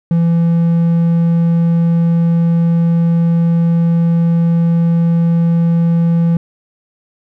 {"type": "tone", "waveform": "triangle", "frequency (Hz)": 168.1, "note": "E3", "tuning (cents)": 34, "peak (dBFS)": -7, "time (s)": [0.11, 6.37], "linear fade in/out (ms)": 2, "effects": []}